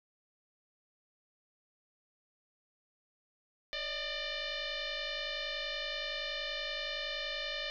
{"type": "tone with frequency modulation", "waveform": "sine", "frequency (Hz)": 622.3, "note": "D#5", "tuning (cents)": 0, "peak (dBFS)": -35, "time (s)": [3.73, 7.7], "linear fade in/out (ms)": 0, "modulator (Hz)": 597, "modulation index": 6.5, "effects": []}